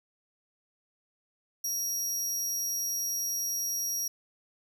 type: tone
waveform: sawtooth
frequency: 5670 Hz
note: F8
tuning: 25 cents sharp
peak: -27 dBFS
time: 1.64-4.08 s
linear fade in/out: 5 ms
effects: none

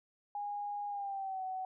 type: tone with pitch glide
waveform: sine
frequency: 820 to 751.9 Hz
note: G#5 to F#5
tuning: -22 to +28 cents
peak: -36 dBFS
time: 0.35-1.65 s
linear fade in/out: 2 ms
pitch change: -150 cents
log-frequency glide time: 0.88-1.43 s
effects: none

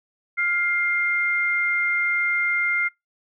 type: tone pair together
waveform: sine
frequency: 1406.3 / 2107 Hz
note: F6 / C7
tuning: +12 / +12 cents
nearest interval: perfect fifth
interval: 700 cents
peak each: -25 / -21 dBFS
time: 0.37-2.89 s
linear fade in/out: 20 ms
effects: noise-tail reverb RT60 0.2 s tail -25 dB re dry

